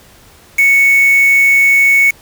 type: tone with quantisation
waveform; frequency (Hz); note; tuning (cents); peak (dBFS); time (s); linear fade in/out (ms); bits
sine; 2217; C#7; 0; -6; 0.58-2.11; 10; 3
effects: pink hiss -43 dBFS RMS until 2.21 s

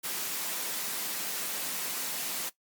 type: high-pass noise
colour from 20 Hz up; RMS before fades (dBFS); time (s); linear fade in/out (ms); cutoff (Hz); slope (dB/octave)
white; -34; 0.03-2.5; 20; 150; 48
effects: noise-tail reverb RT60 0.1 s tail -17 dB re dry + Opus 48 kbps

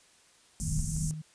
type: band-stop noise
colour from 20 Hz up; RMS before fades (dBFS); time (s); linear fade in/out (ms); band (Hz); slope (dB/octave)
pink; -32; 0.6-1.11; 0; 220 to 6100; 48
type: tone with tremolo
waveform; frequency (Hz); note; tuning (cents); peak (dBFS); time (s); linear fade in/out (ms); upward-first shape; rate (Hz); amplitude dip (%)
sine; 155.56; D#3; 0; -32; 0.62-1.22; 10; square; 2.9; 40
effects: white hiss -61 dBFS RMS until 1.34 s + resampled to 22050 Hz

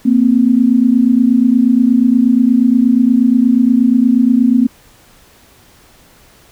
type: tone pair together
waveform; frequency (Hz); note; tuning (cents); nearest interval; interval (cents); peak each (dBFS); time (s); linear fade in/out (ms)
sine; 231.8 / 260.2; A#3 / C4; -10 / -9; major second; 201; -10; 0.05-4.67; 10
effects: pink hiss -46 dBFS RMS until 6.51 s

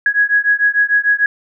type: beating tone pair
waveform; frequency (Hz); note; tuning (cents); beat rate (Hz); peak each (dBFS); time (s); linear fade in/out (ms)
sine; 1661.2 / 1667.9; G#6 / G#6; 0 / +7; 6.7; -14; 0.06-1.26; 2
effects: none

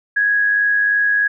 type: tone with amplitude modulation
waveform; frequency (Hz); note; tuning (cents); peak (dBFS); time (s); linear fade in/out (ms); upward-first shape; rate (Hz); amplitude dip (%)
sine; 1661.2; G#6; 0; -11; 0.16-1.28; 10; sine; 103; 40
effects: none

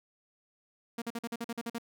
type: tone bursts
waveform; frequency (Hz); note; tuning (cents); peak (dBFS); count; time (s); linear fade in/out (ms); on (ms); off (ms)
sawtooth; 233.1; A#3; 0; -30; 10; 0.98-1.784; 5; 39; 46
effects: none

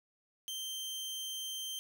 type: tone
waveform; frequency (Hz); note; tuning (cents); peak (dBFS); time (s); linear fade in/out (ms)
sawtooth; 3136; G7; 0; -35; 0.48-1.79; 0
effects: none

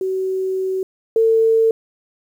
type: tone pair in turn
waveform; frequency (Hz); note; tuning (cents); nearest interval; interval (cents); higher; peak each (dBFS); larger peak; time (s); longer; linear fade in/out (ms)
sine; 377.9 / 449.4; F#4 / A4; +37 / +37; minor third; 300; second; -18 / -11; second; 0.01-0.83 / 1.16-1.71; first; 2
effects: 8-bit

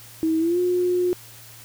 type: tone with pitch glide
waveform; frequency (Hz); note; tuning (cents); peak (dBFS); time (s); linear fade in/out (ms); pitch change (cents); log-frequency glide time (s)
sine; 321.2 to 358.5; E4 to F4; -45 to +45; -18; 0.23-1.13; 0; +190; 0.39-0.59
effects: added 114 Hz sine -49 dBFS peak until 1.64 s + white hiss -45 dBFS RMS until 1.64 s

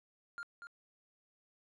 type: tone with echo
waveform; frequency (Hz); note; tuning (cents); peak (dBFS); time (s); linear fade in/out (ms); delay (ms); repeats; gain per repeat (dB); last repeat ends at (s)
triangle; 1402; F6; +6; -39; 0.38-0.43; 0; 240; 1; -6; 0.67
effects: resampled to 24000 Hz

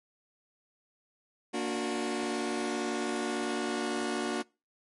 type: chord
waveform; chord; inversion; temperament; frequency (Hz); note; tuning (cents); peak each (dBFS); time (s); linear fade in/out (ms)
sawtooth; Bb augmented; none; just; 233.1 / 291.4 / 364.2; Bb3 / D4 / F#4; 0 / -13 / -27; -31 / -31 / -30; 1.53-4.43; 20
effects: noise-tail reverb RT60 0.3 s tail -25 dB re dry + MP3 48 kbps

